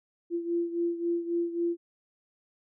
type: beating tone pair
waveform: sine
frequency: 341 / 344.7 Hz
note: F4 / F4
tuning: -41 / -23 cents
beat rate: 3.7 Hz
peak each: -28 / -33 dBFS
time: 0.3-1.77 s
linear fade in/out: 50 ms
effects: none